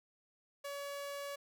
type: tone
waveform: sawtooth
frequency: 566 Hz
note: C#5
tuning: 36 cents sharp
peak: -37 dBFS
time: 0.64-1.36 s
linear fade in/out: 10 ms
effects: none